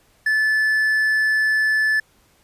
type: tone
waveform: triangle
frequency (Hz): 1740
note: A6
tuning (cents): -20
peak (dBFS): -14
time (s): 0.26-2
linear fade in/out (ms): 5
effects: pink hiss -58 dBFS RMS until 2.43 s + resampled to 32000 Hz